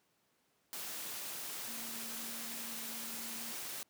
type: tone in noise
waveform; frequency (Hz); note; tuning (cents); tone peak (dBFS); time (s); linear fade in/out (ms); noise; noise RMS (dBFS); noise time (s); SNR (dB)
sine; 229.2; A#3; -29; -51; 1.68-3.52; 0; white; -43; 0.73-3.83; -11
effects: pink hiss -75 dBFS RMS until 3.89 s + high-pass 150 Hz 12 dB/octave